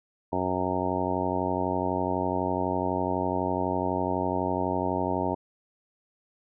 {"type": "harmonic tone", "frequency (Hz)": 92, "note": "F#2", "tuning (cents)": -9, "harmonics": [1, 2, 3, 4, 5, 6, 7, 8, 9, 10], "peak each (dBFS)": [-36, -35, -32, -33, -36, -36, -33, -37, -35, -32], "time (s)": [0.32, 5.35], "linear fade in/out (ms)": 10, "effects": []}